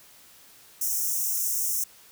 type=high-pass noise; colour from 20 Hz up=white; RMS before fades=-27 dBFS; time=0.81-1.84 s; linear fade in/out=5 ms; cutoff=5500 Hz; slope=96 dB/octave; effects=white hiss -53 dBFS RMS until 2.11 s